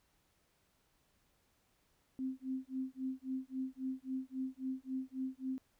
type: tone with tremolo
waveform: sine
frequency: 261.6 Hz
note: C4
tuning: in tune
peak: -34 dBFS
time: 2.19-5.58 s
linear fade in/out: 0 ms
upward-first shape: sine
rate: 3.7 Hz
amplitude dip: 100%
effects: pink hiss -75 dBFS RMS until 5.79 s